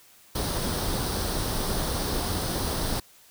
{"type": "noise with comb filter", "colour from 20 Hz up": "pink", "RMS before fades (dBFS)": -28, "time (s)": [0.35, 3], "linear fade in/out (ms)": 5, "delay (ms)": 0.21, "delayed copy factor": 0.55, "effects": ["white hiss -55 dBFS RMS until 3.3 s"]}